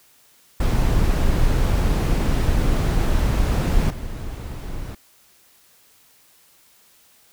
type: noise with level steps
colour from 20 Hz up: brown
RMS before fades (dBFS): -18 / -30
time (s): 0.6-4.95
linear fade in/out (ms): 5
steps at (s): 3.9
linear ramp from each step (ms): 5
effects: white hiss -55 dBFS RMS until 7.32 s